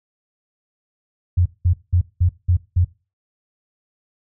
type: tone bursts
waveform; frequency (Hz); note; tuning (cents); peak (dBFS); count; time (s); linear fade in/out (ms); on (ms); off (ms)
sine; 88.7; F2; +27; -12; 6; 1.37-2.848; 10; 88; 190
effects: noise-tail reverb RT60 0.3 s tail -19 dB re dry